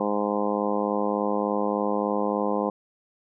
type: harmonic tone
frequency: 103.4 Hz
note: G#2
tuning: 7 cents flat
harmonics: 2 / 3 / 4 / 5 / 6 / 7 / 8 / 9 / 10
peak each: -29 / -31 / -31 / -28 / -35 / -34 / -33 / -35 / -33 dBFS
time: 0-2.7 s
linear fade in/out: 5 ms
effects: none